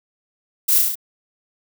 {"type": "noise with echo", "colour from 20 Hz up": "violet", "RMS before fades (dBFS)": -17, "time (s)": [0.68, 0.79], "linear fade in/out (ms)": 10, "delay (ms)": 33, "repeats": 5, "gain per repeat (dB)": -2, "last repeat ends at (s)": 0.955, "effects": []}